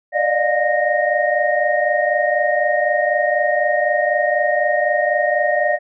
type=tone cluster; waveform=sine; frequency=585 / 609 / 710 / 1859 Hz; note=D5 / D#5 / F5 / A#6; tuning=-7 / -37 / +28 / -5 cents; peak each=-20 dBFS; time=0.12-5.79 s; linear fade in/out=50 ms; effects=none